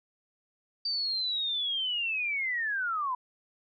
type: linear sweep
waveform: sine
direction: down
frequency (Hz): 4656 to 973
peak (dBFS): -28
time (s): 0.85-3.15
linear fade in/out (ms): 5
effects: none